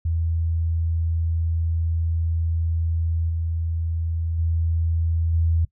sine tone with level steps, 82.41 Hz, E2, in tune, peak -20 / -22 / -19 / -17 dBFS, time 0.05-5.65 s, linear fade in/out 5 ms, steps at 3.29 / 4.38 / 5.33 s, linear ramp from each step 10 ms, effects noise-tail reverb RT60 0.1 s tail -20 dB re dry

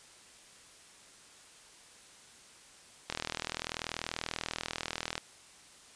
click train, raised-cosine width 0.2 ms, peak -16 dBFS, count 85, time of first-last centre 3.1-5.179 s, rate 40.4 Hz, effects white hiss -56 dBFS RMS until 5.95 s + resampled to 22050 Hz

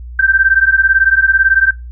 sine beating tone pair, 1556 / 1574 Hz, G6 / G6, -13 / +7 cents, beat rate 18 Hz, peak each -11 dBFS, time 0.19-1.71 s, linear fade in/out 5 ms, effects noise-tail reverb RT60 0.2 s tail -18 dB re dry + added 60 Hz sine -26 dBFS peak until 1.91 s

